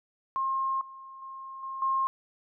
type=tone with level steps; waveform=sine; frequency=1068 Hz; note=C6; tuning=35 cents sharp; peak=-26 / -43 / -39 / -34 / -24 dBFS; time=0.36-2.07 s; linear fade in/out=0 ms; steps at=0.81 / 1.22 / 1.63 / 1.82 s; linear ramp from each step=2 ms; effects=none